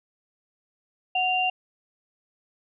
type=tone pair together; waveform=sine; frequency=737.3 / 2781 Hz; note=F#5 / F7; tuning=-6 / -8 cents; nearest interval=octave + major seventh; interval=2298 cents; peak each=-24 dBFS; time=1.15-1.5 s; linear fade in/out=5 ms; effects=none